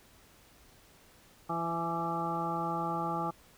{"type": "harmonic tone with a mistuned harmonic", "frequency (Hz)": 167.8, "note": "E3", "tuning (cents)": 31, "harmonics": [1, 2, 3, 4, 5, 7, 8], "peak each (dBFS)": [-38, -39, -44, -41, -35, -36, -45], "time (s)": [1.49, 3.31], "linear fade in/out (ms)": 10, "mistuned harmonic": 4, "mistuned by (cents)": -17, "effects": ["pink hiss -60 dBFS RMS until 3.57 s"]}